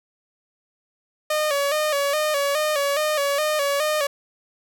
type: tone with vibrato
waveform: sawtooth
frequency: 587.3 Hz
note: D5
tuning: in tune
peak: -16 dBFS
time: 1.3-4.07 s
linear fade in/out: 5 ms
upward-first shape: square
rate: 2.4 Hz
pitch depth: 69 cents each way
effects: none